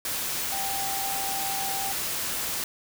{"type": "tone in noise", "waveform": "sine", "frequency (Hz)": 784, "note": "G5", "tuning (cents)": 0, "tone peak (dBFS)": -32, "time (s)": [0.52, 1.92], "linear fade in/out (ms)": 2, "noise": "white", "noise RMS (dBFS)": -30, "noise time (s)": [0.05, 2.64], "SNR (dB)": -5, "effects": []}